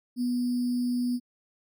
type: tone with sample-and-hold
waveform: sine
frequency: 245.3 Hz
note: B3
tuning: 12 cents flat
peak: -24 dBFS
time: 0.16-1.2 s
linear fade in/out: 50 ms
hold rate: 4900 Hz
effects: MP3 96 kbps